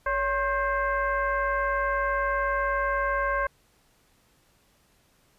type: tone with frequency modulation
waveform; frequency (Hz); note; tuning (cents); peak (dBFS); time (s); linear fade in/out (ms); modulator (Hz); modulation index
sine; 1072; C6; +42; -23; 0.06-3.47; 5; 509; 1.3
effects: pink hiss -64 dBFS RMS until 5.38 s + resampled to 32000 Hz